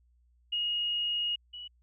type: tone pair in turn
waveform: sine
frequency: 2873 / 2937 Hz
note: F7 / F#7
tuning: +48 / -13 cents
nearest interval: unison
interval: 39 cents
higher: second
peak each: -28 / -40 dBFS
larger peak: first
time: 0.52-1.36 / 1.53-1.68 s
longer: first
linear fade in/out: 10 ms
effects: added 60 Hz sine -63 dBFS peak until 1.82 s